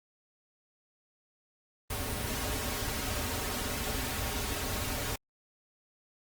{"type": "noise with comb filter", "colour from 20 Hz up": "pink", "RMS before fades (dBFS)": -34, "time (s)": [1.9, 5.16], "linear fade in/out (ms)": 5, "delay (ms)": 5.9, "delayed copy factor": -0.85, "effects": ["Opus 32 kbps"]}